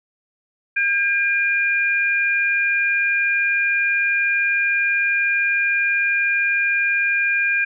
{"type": "tone pair together", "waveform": "sine", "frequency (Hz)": [1609, 2411], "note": ["G6", "D7"], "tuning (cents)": [45, 45], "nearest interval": "perfect fifth", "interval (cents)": 700, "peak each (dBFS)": -19, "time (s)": [0.76, 7.65], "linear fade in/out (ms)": 10, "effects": []}